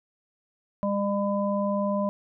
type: harmonic tone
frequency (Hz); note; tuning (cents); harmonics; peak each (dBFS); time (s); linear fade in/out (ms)
201.3; G3; +46; 1 / 3 / 5; -26 / -27 / -32; 0.83-2.09; 0
effects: none